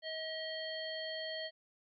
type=harmonic tone with a mistuned harmonic; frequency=636 Hz; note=D#5; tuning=38 cents sharp; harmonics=1 / 3 / 5 / 7; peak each=-42 / -45 / -45 / -45 dBFS; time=0.02-1.51 s; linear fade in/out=50 ms; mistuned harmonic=7; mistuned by=-27 cents; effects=none